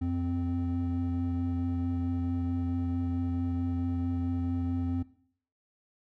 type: tone pair together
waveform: triangle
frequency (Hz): 88.18 / 260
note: F2 / C4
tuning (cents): +17 / -11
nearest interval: octave + perfect fifth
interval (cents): 1872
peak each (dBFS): -28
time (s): 0.01-5.03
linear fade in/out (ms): 10
effects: noise-tail reverb RT60 0.6 s tail -19 dB re dry + tanh soft clip ceiling -19 dBFS